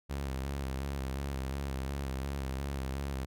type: tone with vibrato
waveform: sawtooth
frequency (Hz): 67.9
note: C#2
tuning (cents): -35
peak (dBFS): -30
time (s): 0.09-3.26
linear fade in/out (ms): 20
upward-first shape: square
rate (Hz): 2.8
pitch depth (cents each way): 42
effects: none